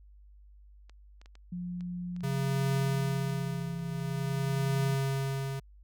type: clicks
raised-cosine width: 0.2 ms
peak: -37 dBFS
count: 12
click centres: 0.896 / 1.215 / 1.259 / 1.354 / 1.808 / 2.164 / 2.207 / 2.751 / 3.297 / 3.619 / 3.792 / 4.001 s
type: tone with pitch glide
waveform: sine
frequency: 177.5 to 166.57 Hz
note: F3 to E3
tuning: +28 to +18 cents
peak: -34 dBFS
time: 1.52-4.95 s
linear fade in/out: 5 ms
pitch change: -110 cents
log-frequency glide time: 2.43-4.08 s
type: tone with tremolo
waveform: square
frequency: 135.9 Hz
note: C#3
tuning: 34 cents flat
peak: -27 dBFS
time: 2.23-5.6 s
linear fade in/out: 10 ms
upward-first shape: triangle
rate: 0.48 Hz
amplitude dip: 80%
effects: added 50 Hz sine -52 dBFS peak until 5.83 s